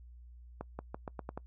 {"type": "accelerating click train", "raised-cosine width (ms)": 1, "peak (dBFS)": -25, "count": 7, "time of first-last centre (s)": [0.61, 1.376], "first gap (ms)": 180, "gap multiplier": 0.86, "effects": ["noise-tail reverb RT60 0.1 s tail -25 dB re dry", "added 60 Hz sine -50 dBFS peak until 1.46 s"]}